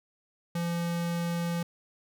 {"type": "tone", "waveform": "square", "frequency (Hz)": 170.8, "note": "F3", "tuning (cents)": -38, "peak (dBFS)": -29, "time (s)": [0.55, 1.63], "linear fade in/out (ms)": 5, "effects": []}